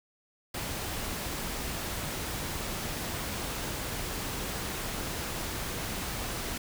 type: noise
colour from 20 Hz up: pink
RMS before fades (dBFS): -35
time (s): 0.54-6.58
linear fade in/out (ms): 5
effects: none